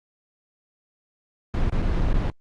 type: noise with dropouts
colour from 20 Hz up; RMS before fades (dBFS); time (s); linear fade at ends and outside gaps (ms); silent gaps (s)
brown; -21; 1.54-2.3; 1; 1.698-1.722 / 1.82-1.824 / 2.002-2.006 / 2.13-2.142
effects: low-pass 4000 Hz 12 dB/octave + Opus 24 kbps